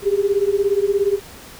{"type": "beating tone pair", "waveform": "sine", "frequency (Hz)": [392, 409], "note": ["G4", "G#4"], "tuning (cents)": [0, -26], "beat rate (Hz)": 17, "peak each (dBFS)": -18, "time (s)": [0.02, 1.2], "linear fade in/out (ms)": 50, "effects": ["pink hiss -40 dBFS RMS until 1.59 s"]}